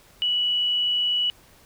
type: tone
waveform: sine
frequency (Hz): 2944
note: F#7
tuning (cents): -9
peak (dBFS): -20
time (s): 0.22-1.3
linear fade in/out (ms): 0
effects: pink hiss -54 dBFS RMS until 1.65 s